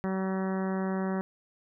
harmonic tone, 190 Hz, F#3, 46 cents sharp, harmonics 1 / 2 / 3 / 4 / 5 / 6 / 7 / 8 / 9 / 10, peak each -29 / -35 / -39 / -41 / -43 / -45 / -46 / -47 / -48 / -49 dBFS, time 0.04-1.21 s, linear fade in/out 0 ms, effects none

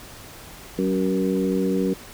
harmonic tone with a mistuned harmonic, 94.5 Hz, F#2, 37 cents sharp, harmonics 2 / 3 / 4 / 5, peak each -23 / -25 / -26 / -27 dBFS, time 0.78-1.94 s, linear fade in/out 10 ms, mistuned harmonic 3, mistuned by -24 cents, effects pink hiss -42 dBFS RMS until 2.13 s

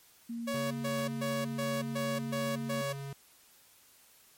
sine tone with pitch glide, 233.1 to 229 Hz, A#3 to A#3, 0 to -31 cents, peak -35 dBFS, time 0.29-2.82 s, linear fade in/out 10 ms, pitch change -31 cents, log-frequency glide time 0.77-0.91 s
sawtooth tone bursts, 560 Hz, C#5, 18 cents sharp, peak -29 dBFS, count 7, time 0.47-2.93 s, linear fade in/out 10 ms, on 240 ms, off 130 ms
square tone, 138.59 Hz, C#3, in tune, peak -39 dBFS, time 0.54-3.13 s, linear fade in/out 2 ms
effects white hiss -61 dBFS RMS until 4.37 s + MP3 64 kbps

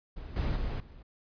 brown noise with level steps, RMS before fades -42 / -29 / -33 / -50 dBFS, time 0.16-1.03 s, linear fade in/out 10 ms, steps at 0.36 / 0.56 / 0.8 s, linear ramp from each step 2 ms, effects resampled to 11025 Hz

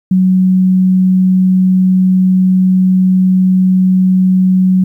sine tone, 185.9 Hz, F#3, 8 cents sharp, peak -6 dBFS, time 0.11-4.84 s, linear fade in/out 5 ms, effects 8-bit

